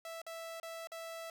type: tone with dropouts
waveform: sawtooth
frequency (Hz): 659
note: E5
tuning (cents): -1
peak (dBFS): -39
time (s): 0.05-1.3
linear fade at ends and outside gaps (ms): 2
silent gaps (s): 0.217-0.265 / 0.6-0.63 / 0.872-0.918
effects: none